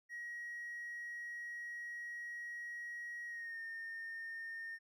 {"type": "tone with pitch glide", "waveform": "triangle", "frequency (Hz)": [1900, 1824.7], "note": ["A#6", "A#6"], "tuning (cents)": [33, -37], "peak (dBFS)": -40, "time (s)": [0.09, 4.79], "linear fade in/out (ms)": 50, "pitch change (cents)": -70, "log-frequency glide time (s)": [3.26, 3.59], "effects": ["tanh soft clip ceiling -39 dBFS"]}